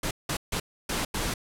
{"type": "noise bursts at uneven times", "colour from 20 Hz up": "pink", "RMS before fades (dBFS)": -29, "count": 5, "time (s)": [[0.03, 0.11], [0.29, 0.37], [0.52, 0.6], [0.89, 1.05], [1.14, 1.34]], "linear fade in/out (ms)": 5, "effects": ["low-pass 12000 Hz 12 dB/octave"]}